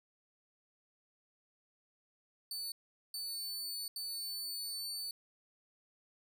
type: tone bursts at uneven times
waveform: sawtooth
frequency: 4499 Hz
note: C#8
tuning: 25 cents sharp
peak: -36 dBFS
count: 3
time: 2.51-2.72 / 3.14-3.88 / 3.96-5.11 s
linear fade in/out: 2 ms
effects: none